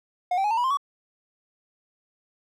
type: tone with pitch steps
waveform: triangle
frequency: 720 / 776.1 / 836.7 / 901.9 / 972.3 / 1048.1 / 1129.8 Hz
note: F#5 / G5 / G#5 / A5 / B5 / C6 / C#6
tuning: -47 / -18 / +13 / +43 / -27 / +3 / +33 cents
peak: -19 dBFS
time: 0.31-0.772 s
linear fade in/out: 5 ms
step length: 66 ms
effects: none